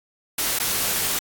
white noise with dropouts, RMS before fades -23 dBFS, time 0.38-1.19 s, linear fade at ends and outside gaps 5 ms, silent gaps 0.588-0.598 s, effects AAC 64 kbps

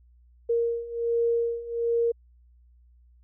sine beating tone pair, 466.2 / 467.5 Hz, A#4 / A#4, 0 / +5 cents, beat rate 1.3 Hz, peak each -28 / -25 dBFS, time 0.49-2.12 s, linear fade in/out 10 ms, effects added 60 Hz sine -54 dBFS peak until 3.23 s

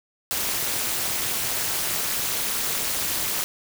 white noise with amplitude modulation, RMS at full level -22 dBFS, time 0.31-3.44 s, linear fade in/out 0 ms, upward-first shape sine, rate 234 Hz, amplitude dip 90%, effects none

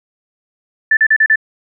sine tone bursts, 1760 Hz, A6, in tune, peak -7 dBFS, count 5, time 0.91-1.358 s, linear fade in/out 5 ms, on 60 ms, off 37 ms, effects none

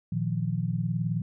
sine chord, Bb suspended fourth, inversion none, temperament equal, 116.54 / 155.56 / 174.61 Hz, Bb2 / Eb3 / F3, 0 / 0 / 0 cents, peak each -30 dBFS, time 0.12-1.22 s, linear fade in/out 5 ms, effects none

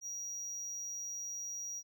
triangle tone, 5750 Hz, F8, 50 cents sharp, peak -38 dBFS, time 0.01-1.83 s, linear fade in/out 50 ms, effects none

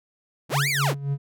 sawtooth linear two-way sweep, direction up then down, 58.1 to 2418 to 70.9 Hz, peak -19 dBFS, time 0.49-0.95 s, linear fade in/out 50 ms, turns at 0.69 s
triangle tone with tremolo, 140.2 Hz, C#3, 20 cents sharp, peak -19 dBFS, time 0.51-1.18 s, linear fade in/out 50 ms, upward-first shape sine, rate 3.6 Hz, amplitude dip 75%
effects none

